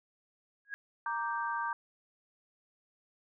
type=tone with exponential growth; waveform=sine; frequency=1648 Hz; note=G#6; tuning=14 cents flat; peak=-32 dBFS; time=0.65-0.74 s; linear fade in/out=0 ms; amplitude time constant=18 ms
type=chord; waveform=sine; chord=G minor; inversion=first; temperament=equal; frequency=932.3 / 1174.7 / 1568 Hz; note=Bb5 / D6 / G6; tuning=0 / 0 / 0 cents; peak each=-35 / -37 / -37 dBFS; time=1.06-1.73 s; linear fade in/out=2 ms
effects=none